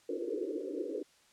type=band-pass noise; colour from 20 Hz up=pink; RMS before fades=-37 dBFS; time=0.09-1.03 s; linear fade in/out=5 ms; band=290 to 520 Hz; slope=96 dB/octave; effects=white hiss -65 dBFS RMS until 1.32 s + low-pass 8000 Hz 12 dB/octave